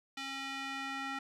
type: tone with band-pass filter sweep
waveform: square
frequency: 271.2 Hz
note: C#4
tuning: 38 cents flat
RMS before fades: -40 dBFS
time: 0.17-1.19 s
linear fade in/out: 5 ms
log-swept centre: 3000 to 1700 Hz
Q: 1.2
effects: none